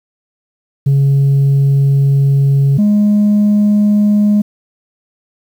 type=tone pair in turn; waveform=sine; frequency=138.59 / 207.7 Hz; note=C#3 / G#3; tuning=0 / 0 cents; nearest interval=perfect fifth; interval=700 cents; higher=second; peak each=-5 dBFS; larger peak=neither; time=0.86-2.78 / 2.78-4.42 s; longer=first; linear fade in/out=10 ms; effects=tanh soft clip ceiling -6 dBFS + 7-bit